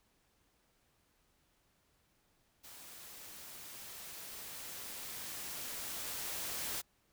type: noise with level ramp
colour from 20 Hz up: white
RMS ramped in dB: -53 to -39 dBFS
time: 2.63-6.82 s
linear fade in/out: 20 ms
effects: pink hiss -74 dBFS RMS until 7.12 s